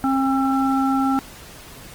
harmonic tone, 268.2 Hz, C4, 43 cents sharp, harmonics 1 / 3 / 5, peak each -18 / -23 / -25 dBFS, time 0.04-1.19 s, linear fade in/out 0 ms, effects pink hiss -41 dBFS RMS until 1.94 s + Opus 24 kbps

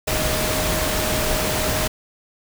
sine tone in noise, 622.3 Hz, D#5, in tune, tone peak -27 dBFS, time 0.07-1.88 s, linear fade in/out 10 ms, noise pink, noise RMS -22 dBFS, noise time 0.07-1.88 s, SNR -8 dB, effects none

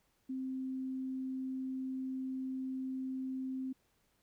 sine tone, 261.6 Hz, C4, in tune, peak -36 dBFS, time 0.29-3.73 s, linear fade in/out 10 ms, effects pink hiss -75 dBFS RMS until 4.22 s

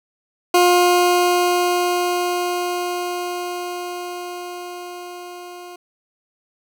20% pulse tone with level ramp, 355.1 Hz, F4, 29 cents sharp, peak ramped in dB -6 to -30 dBFS, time 0.54-5.76 s, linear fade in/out 5 ms, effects none

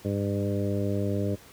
harmonic tone with a mistuned harmonic, 100.4 Hz, G2, 42 cents sharp, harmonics 1 / 2 / 3 / 4 / 5 / 6, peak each -28 / -31 / -33 / -34 / -35 / -36 dBFS, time 0.04-1.36 s, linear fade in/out 20 ms, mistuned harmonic 1, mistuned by +18 cents, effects pink hiss -51 dBFS RMS until 1.52 s + high-pass 60 Hz 12 dB/octave

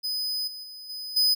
45% pulse tone with level steps, 5010 Hz, D#8, 11 cents sharp, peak -27 / -37 / -40 / -34 / -19 dBFS, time 0.03-1.35 s, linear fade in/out 20 ms, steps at 0.47 / 0.63 / 0.89 / 1.16 s, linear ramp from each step 10 ms, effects none

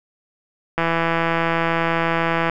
click train, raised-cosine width 0.5 ms, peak -5 dBFS, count 286, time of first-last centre 0.78-2.497 s, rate 166 Hz, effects none

